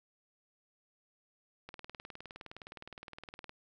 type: click train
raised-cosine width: 0.3 ms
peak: -30 dBFS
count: 36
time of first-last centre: 1.69-3.494 s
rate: 19.4 Hz
effects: none